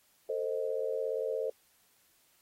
sine chord, A diminished, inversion none, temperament equal with one note detuned, 446.1 / 523.3 / 622.3 Hz, A4 / C5 / Eb5, +24 / 0 / 0 cents, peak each -34 / -34 / -38 dBFS, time 0.29-1.5 s, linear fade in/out 5 ms, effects white hiss -68 dBFS RMS until 2.41 s + AAC 48 kbps

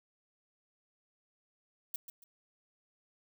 violet noise with echo, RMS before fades -37 dBFS, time 1.94-1.96 s, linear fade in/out 2 ms, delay 140 ms, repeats 2, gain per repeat -10 dB, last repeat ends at 2.24 s, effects none

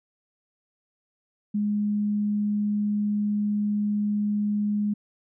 sine tone, 207.7 Hz, G#3, in tune, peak -22 dBFS, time 1.54-4.94 s, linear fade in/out 10 ms, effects none

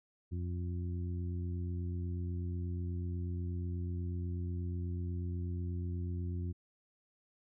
harmonic tone, 88.2 Hz, F2, 18 cents sharp, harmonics 1 / 2 / 3 / 4, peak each -35 / -44 / -48 / -50 dBFS, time 0.31-6.53 s, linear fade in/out 20 ms, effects none

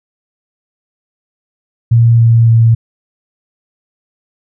sine tone with pitch steps, 116.54 / 115.47 / 114.41 Hz, A#2 / A#2 / A#2, 0 / -16 / -32 cents, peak -4 dBFS, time 1.91-2.75 s, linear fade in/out 10 ms, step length 280 ms, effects none

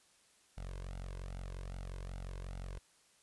sawtooth tone with flanger, 45.63 Hz, F#1, 23 cents flat, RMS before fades -44 dBFS, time 0.57-2.79 s, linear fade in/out 10 ms, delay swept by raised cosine 1.4 to 1.95 ms, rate 2.5 Hz, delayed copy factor +0.75, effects white hiss -68 dBFS RMS until 3.22 s + resampled to 24000 Hz

